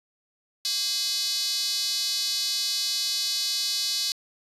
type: tone with high-pass filter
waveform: square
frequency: 230.5 Hz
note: A#3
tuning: 19 cents flat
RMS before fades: -27 dBFS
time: 0.65-4.12 s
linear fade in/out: 0 ms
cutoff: 4400 Hz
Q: 4.7
effects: resampled to 32000 Hz